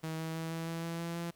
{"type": "tone with pitch steps", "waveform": "sawtooth", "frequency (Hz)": [160, 161.39, 162.8, 164.21, 165.64, 167.08, 168.54, 170], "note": ["D#3", "E3", "E3", "E3", "E3", "E3", "E3", "F3"], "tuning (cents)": [49, -36, -21, -6, 9, 24, 39, -46], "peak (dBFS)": -32, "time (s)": [0.03, 1.31], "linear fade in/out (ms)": 10, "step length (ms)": 160, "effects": ["pink hiss -67 dBFS RMS until 1.35 s"]}